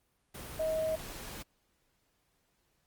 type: tone in noise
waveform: sine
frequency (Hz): 634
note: D#5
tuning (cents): +32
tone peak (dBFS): -29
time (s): 0.59-0.96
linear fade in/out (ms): 10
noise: pink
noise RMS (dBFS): -44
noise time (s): 0.34-1.43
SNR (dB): +12
effects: pink hiss -75 dBFS RMS until 2.86 s + Opus 32 kbps